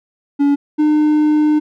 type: tone pair in turn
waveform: triangle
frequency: 284.5 / 302.8 Hz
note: C#4 / D#4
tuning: +45 / -47 cents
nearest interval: minor second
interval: 108 cents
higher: second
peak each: -8 dBFS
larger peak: neither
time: 0.39-0.56 / 0.78-1.6 s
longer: second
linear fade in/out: 20 ms
effects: none

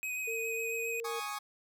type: tone with vibrato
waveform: square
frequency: 2512 Hz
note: D#7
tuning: 16 cents sharp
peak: -35 dBFS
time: 0.03-1 s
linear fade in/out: 0 ms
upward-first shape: sine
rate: 7.3 Hz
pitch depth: 20 cents each way
type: tone with pitch glide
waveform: sine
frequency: 453.9 to 461.8 Hz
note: A#4 to A#4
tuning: -46 to -16 cents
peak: -37 dBFS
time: 0.27-1.2 s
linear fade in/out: 10 ms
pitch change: +30 cents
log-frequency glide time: 0.53-0.97 s
type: chord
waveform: sawtooth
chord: Ab suspended fourth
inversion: none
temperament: equal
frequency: 830.6 / 1108.7 / 1244.5 Hz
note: Ab5 / Db6 / Eb6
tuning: 0 / 0 / 0 cents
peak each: -37 dBFS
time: 1.04-1.39 s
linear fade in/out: 10 ms
effects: none

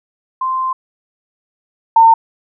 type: tone pair in turn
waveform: sine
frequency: 1042 / 906.2 Hz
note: C6 / A#5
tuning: -7 / -49 cents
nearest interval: major second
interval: 242 cents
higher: first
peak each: -15 / -4 dBFS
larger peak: second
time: 0.41-0.73 / 1.96-2.14 s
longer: first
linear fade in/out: 5 ms
effects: none

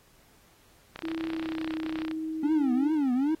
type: click train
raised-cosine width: 0.3 ms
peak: -21 dBFS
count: 38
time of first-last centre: 0.96-2.113 s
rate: 32.1 Hz
type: tone with pitch glide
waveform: sine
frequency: 324.3 to 316.9 Hz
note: E4 to D#4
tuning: -28 to +32 cents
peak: -30 dBFS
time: 1.03-2.9 s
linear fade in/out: 10 ms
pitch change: -40 cents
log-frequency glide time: 1.28-1.72 s
type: tone with vibrato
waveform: triangle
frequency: 278.9 Hz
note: C#4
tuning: 11 cents sharp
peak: -21 dBFS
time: 2.43-3.35 s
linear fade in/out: 5 ms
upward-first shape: triangle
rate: 2.5 Hz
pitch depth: 250 cents each way
effects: pink hiss -61 dBFS RMS until 3.4 s + AAC 48 kbps

